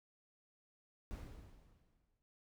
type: noise with exponential decay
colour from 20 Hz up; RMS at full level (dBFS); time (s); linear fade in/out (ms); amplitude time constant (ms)
brown; -45; 1.11-2.22; 0; 240
effects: none